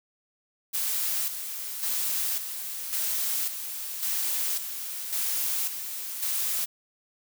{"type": "noise with tremolo", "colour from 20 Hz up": "blue", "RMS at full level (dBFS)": -28, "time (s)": [0.73, 6.66], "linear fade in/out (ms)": 20, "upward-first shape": "square", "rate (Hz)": 0.91, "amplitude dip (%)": 55, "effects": []}